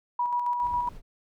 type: tone with tremolo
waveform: sine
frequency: 970 Hz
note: B5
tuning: 31 cents flat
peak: -23 dBFS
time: 0.19-0.89 s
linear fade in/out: 5 ms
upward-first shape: square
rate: 7.3 Hz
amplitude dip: 35%
type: noise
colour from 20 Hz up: brown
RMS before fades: -43 dBFS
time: 0.6-1.02 s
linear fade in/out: 50 ms
effects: none